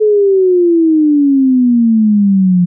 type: exponential sweep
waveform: sine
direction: down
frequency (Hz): 433.6 to 174.61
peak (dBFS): -6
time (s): 0-2.66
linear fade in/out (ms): 20
effects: none